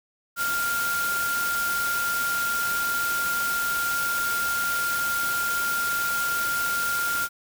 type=tone in noise; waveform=sine; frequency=1396.9 Hz; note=F6; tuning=in tune; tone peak=-24 dBFS; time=0.36-7.29 s; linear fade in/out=50 ms; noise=white; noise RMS=-31 dBFS; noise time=0.36-7.29 s; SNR=+4 dB; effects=none